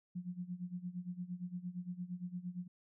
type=tone with tremolo; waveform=sine; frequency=178.7 Hz; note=F3; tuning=40 cents sharp; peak=-37 dBFS; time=0.15-2.68 s; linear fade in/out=10 ms; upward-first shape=sine; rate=8.7 Hz; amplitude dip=85%; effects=none